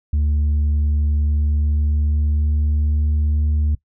sine tone with pitch glide, 74.1 to 75.22 Hz, D2 to D2, +16 to +42 cents, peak -12 dBFS, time 0.13-3.75 s, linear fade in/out 5 ms, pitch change +26 cents, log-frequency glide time 1.16-3.19 s, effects noise-tail reverb RT60 0.1 s tail -22 dB re dry + tanh soft clip ceiling -14 dBFS

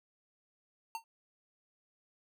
square tone with exponential decay, 909 Hz, A#5, 44 cents flat, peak -34 dBFS, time 0.95-1.04 s, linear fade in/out 1 ms, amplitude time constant 19 ms, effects none

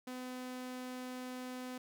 sawtooth tone, 253 Hz, B3, 42 cents sharp, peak -38 dBFS, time 0.07-1.78 s, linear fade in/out 5 ms, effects none

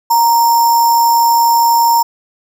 sine tone with sample-and-hold, 932.3 Hz, A#5, in tune, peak -7 dBFS, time 0.1-2.03 s, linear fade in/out 10 ms, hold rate 6300 Hz, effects none

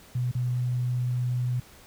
sine tone with dropouts, 124 Hz, B2, 7 cents sharp, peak -24 dBFS, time 0.15-1.6 s, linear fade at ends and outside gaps 5 ms, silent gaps 0.315-0.35 s, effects pink hiss -52 dBFS RMS until 1.86 s

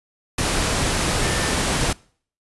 sine tone in noise, 1784 Hz, A6, 23 cents sharp, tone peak -30 dBFS, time 1.22-1.54 s, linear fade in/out 5 ms, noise pink, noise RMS -21 dBFS, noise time 0.38-1.93 s, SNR -12 dB, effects noise-tail reverb RT60 0.5 s tail -24 dB re dry + resampled to 24000 Hz

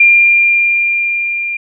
sine tone with level ramp, 2394 Hz, D7, 33 cents sharp, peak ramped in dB -3 to -16 dBFS, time 0-1.57 s, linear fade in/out 5 ms, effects none

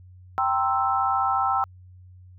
sine chord, C dominant seventh, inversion second, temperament equal, 784 / 932.3 / 1046.5 / 1318.5 Hz, G5 / Bb5 / C6 / E6, 0 / 0 / 0 / 0 cents, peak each -24 / -30 / -28 / -24 dBFS, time 0.38-1.64 s, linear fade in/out 0 ms, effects added 91 Hz sine -45 dBFS peak until 2.38 s

